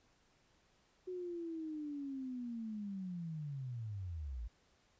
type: linear sweep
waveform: sine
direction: down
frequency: 370 to 51.91 Hz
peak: -40 dBFS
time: 1.07-4.48 s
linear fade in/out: 10 ms
effects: pink hiss -72 dBFS RMS until 4.99 s + resampled to 16000 Hz